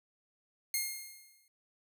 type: tone with exponential decay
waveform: 5% pulse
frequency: 2133 Hz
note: C7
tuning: 33 cents sharp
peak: -19 dBFS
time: 0.74-1.48 s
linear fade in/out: 2 ms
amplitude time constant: 160 ms
effects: none